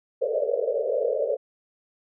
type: band-pass noise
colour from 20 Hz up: white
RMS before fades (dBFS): -25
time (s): 0.21-1.37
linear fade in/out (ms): 20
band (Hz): 430 to 610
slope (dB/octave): 96
effects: none